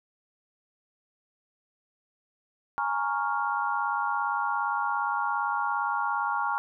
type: chord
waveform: sine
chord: Bb minor seventh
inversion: third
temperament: equal with one note detuned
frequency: 830.6 / 928 / 1108.7 / 1396.9 Hz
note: Ab5 / Bb5 / Db6 / F6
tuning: 0 / -8 / 0 / 0 cents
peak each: -31 dBFS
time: 2.78-6.58 s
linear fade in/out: 0 ms
effects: none